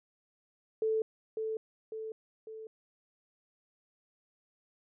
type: tone with echo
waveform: sine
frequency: 440 Hz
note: A4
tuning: in tune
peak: -27 dBFS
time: 0.82-1.02 s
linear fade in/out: 2 ms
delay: 550 ms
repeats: 3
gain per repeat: -5 dB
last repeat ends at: 2.67 s
effects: none